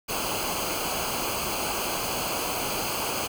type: noise with comb filter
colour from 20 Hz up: pink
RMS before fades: -29 dBFS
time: 0.08-3.28 s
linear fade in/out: 20 ms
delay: 0.54 ms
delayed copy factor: -0.75
effects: none